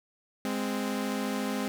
sawtooth tone pair together, 206.6 / 260.3 Hz, G#3 / C4, -9 / -9 cents, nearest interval major third, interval 400 cents, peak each -28 dBFS, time 0.45-1.68 s, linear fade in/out 0 ms, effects none

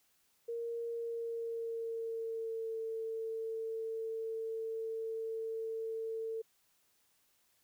sine tone with pitch glide, 466 to 448.1 Hz, A#4 to A4, -1 to +32 cents, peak -36 dBFS, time 0.48-6.42 s, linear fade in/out 10 ms, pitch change -67 cents, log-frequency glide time 0.89-2.79 s, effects white hiss -73 dBFS RMS until 7.63 s

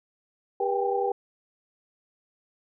sine tone cluster, 397.7 / 485.1 / 784 / 815 Hz, G4 / B4 / G5 / G#5, +25 / -31 / 0 / -33 cents, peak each -28 / -28 / -28 / -35 dBFS, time 0.6-1.12 s, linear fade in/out 5 ms, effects none

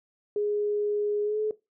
sine tone with pitch glide, 415.3 to 429 Hz, G#4 to A4, 0 to -44 cents, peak -24 dBFS, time 0.36-1.51 s, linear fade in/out 2 ms, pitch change +56 cents, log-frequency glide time 1.24-1.39 s, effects noise-tail reverb RT60 0.2 s tail -17 dB re dry

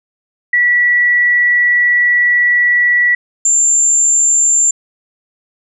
sine tone pair in turn, 1946 / 7273 Hz, B6 / A#8, -26 / -44 cents, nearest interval octave + major seventh, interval 2282 cents, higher second, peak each -8 dBFS, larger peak neither, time 0.53-3.15 / 3.45-4.71 s, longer first, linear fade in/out 5 ms, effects none

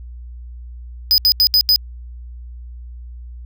square tone bursts at uneven times, 4996 Hz, D#8, 6 cents sharp, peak -10 dBFS, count 5, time 1.11-1.18 / 1.25-1.32 / 1.4-1.47 / 1.54-1.61 / 1.69-1.76 s, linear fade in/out 0 ms, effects added 60 Hz sine -31 dBFS peak until 3.45 s

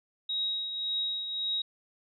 sine tone with tremolo, 3801 Hz, A#7, 33 cents sharp, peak -27 dBFS, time 0.29-1.62 s, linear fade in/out 5 ms, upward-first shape triangle, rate 1.8 Hz, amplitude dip 55%, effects none

